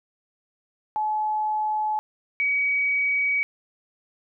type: tone pair in turn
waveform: sine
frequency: 856 / 2265 Hz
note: A5 / C#7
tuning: -48 / +37 cents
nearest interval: octave + perfect fourth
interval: 1685 cents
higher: second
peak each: -22 / -20 dBFS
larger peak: second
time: 0.96-1.99 / 2.4-3.43 s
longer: neither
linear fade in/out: 0 ms
effects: none